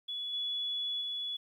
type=tone with level steps; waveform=sine; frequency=3406 Hz; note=G#7; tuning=43 cents sharp; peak=-35 / -32 / -34 dBFS; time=0.08-1.37 s; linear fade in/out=10 ms; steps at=0.33 / 1.01 s; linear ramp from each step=5 ms; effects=11-bit